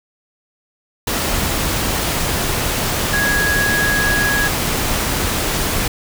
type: tone in noise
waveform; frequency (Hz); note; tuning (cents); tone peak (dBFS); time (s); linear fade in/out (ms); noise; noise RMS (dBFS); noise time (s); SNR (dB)
sine; 1661.2; G#6; 0; -16; 3.13-4.48; 5; pink; -19; 1.07-5.88; 0
effects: none